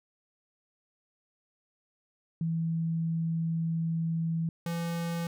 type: tone pair in turn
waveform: sine / square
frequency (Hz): 164.2 / 169.01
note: E3 / E3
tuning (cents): -6 / +44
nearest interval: unison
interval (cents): 50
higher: second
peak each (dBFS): -27 / -31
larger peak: first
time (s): 2.41-4.49 / 4.66-5.27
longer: first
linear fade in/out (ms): 2
effects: none